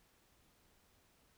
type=silence; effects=pink hiss -71 dBFS RMS until 1.37 s